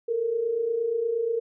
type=tone pair together; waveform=sine; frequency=436.2 / 464.7 Hz; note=A4 / A#4; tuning=-15 / -5 cents; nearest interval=minor second; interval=110 cents; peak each=-31 / -24 dBFS; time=0.08-1.4 s; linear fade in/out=10 ms; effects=none